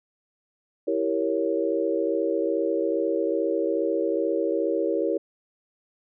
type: chord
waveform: sine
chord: E diminished seventh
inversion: none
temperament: equal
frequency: 329.6 / 392 / 466.2 / 554.4 Hz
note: E4 / G4 / Bb4 / Db5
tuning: 0 / 0 / 0 / 0 cents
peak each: -27 / -28 / -27 / -28 dBFS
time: 0.87-5.18 s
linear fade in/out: 10 ms
effects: none